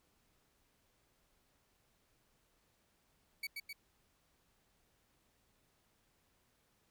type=tone with echo; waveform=30% pulse; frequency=2266 Hz; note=C#7; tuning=37 cents sharp; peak=-36 dBFS; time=3.43-3.47 s; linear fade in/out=5 ms; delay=130 ms; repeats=2; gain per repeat=-3 dB; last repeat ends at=3.73 s; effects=pink hiss -75 dBFS RMS until 6.9 s